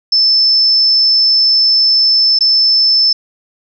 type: tone with dropouts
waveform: sine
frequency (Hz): 5274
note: E8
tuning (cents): 0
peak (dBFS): -7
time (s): 0.12-3.13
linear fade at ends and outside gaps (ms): 5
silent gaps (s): 2.389-2.407
effects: none